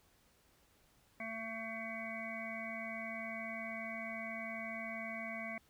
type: harmonic tone with a mistuned harmonic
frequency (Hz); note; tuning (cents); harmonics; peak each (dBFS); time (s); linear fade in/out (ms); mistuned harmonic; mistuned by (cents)
224.4; A3; +34; 1 / 3 / 5 / 7 / 9 / 10; -47 / -46 / -52 / -55 / -47 / -45; 1.2-5.58; 2; 7; -15
effects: pink hiss -70 dBFS RMS until 5.69 s